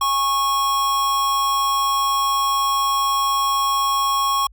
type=tone pair together; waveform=square; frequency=824.1 / 1100 Hz; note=G#5 / C#6; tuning=-14 / -14 cents; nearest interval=perfect fourth; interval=500 cents; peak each=-30 / -18 dBFS; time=0.01-4.47 s; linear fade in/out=5 ms; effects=added 50 Hz sine -45 dBFS peak until 4.52 s